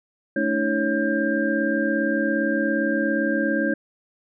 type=tone cluster; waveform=sine; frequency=218.1 / 285.6 / 323 / 551 / 1594 Hz; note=A3 / D4 / E4 / C#5 / G6; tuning=-15 / -48 / -35 / -11 / +28 cents; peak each=-26 dBFS; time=0.36-3.74 s; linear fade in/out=5 ms; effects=none